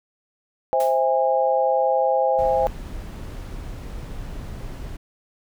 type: chord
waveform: sine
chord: C augmented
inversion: none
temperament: just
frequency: 523.3 / 654.1 / 817.6 Hz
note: C5 / E5 / G#5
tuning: 0 / -14 / -27 cents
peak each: -20 / -23 / -21 dBFS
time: 0.73-2.67 s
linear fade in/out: 0 ms
type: noise with exponential decay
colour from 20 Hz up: white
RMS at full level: -34 dBFS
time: 0.8-1.07 s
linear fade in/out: 2 ms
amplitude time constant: 57 ms
type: noise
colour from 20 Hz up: brown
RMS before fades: -33 dBFS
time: 2.38-4.97 s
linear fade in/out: 10 ms
effects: none